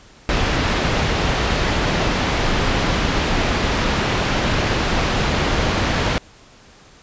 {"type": "low-pass noise", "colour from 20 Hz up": "pink", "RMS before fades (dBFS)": -19, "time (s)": [0.29, 6.18], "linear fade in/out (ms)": 0, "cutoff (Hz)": 4000, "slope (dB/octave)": 12, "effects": ["pink hiss -47 dBFS RMS until 7.02 s", "resampled to 16000 Hz"]}